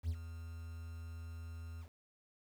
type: tone with ADSR envelope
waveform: triangle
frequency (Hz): 82.6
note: E2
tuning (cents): +4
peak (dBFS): -29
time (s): 0.03-1.89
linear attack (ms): 59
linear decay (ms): 60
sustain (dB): -13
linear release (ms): 79
effects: tanh soft clip ceiling -25 dBFS + 10-bit